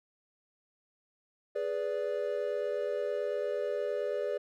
triangle chord, G# diminished, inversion none, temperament equal with one note detuned, 415.3 / 493.9 / 582.6 Hz, G#4 / B4 / D5, 0 / 0 / -14 cents, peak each -33 / -34 / -32 dBFS, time 1.55-4.38 s, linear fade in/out 10 ms, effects none

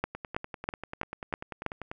two click trains, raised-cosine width 0.5 ms, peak -22 / -13 dBFS, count 19 / 6, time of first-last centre 0.15-1.915 / 0.04-1.663 s, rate 10.2 / 3.08 Hz, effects none

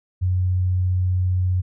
sine tone, 91.5 Hz, F#2, 19 cents flat, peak -17 dBFS, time 0.21-1.62 s, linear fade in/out 20 ms, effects none

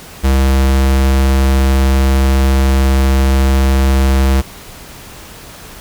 square tone, 66.8 Hz, C2, 36 cents sharp, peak -9 dBFS, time 0.23-4.42 s, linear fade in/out 20 ms, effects pink hiss -34 dBFS RMS until 5.8 s

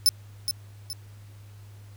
sawtooth tone with echo, 5274 Hz, E8, in tune, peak -13 dBFS, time 0.06-0.09 s, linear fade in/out 0 ms, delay 420 ms, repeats 2, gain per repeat -8 dB, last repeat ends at 0.93 s, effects added 102 Hz sine -44 dBFS peak until 1.96 s + pink hiss -58 dBFS RMS until 1.96 s

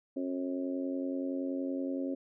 harmonic tone, 90.6 Hz, F#2, 36 cents flat, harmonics 3 / 4 / 5 / 6 / 7, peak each -33 / -41 / -47 / -40 / -49 dBFS, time 0.16-2.15 s, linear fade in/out 10 ms, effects none

